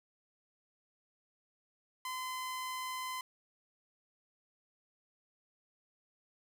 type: tone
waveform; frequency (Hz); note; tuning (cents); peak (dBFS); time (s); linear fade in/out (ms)
sawtooth; 1025; C6; -36; -34; 2.05-3.21; 2
effects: none